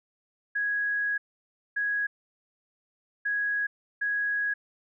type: tone bursts at uneven times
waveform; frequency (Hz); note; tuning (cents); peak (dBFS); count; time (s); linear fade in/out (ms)
sine; 1661; G#6; 0; -25; 4; 0.55-1.18 / 1.76-2.07 / 3.25-3.67 / 4.01-4.54; 10
effects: none